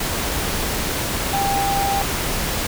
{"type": "tone in noise", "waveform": "sine", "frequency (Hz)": 793, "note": "G5", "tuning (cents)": 20, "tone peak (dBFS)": -19, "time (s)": [1.33, 2.02], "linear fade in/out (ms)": 5, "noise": "pink", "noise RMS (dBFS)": -23, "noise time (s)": [0, 2.67], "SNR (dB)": 1, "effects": []}